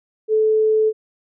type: tone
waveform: sine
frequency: 434.9 Hz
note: A4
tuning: 20 cents flat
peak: -13 dBFS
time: 0.28-0.93 s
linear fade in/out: 50 ms
effects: none